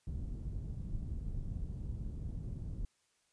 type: low-pass noise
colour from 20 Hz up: pink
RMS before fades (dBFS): -40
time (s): 0.07-2.85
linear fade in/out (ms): 2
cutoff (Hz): 140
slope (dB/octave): 12
effects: white hiss -75 dBFS RMS until 3.32 s + resampled to 22050 Hz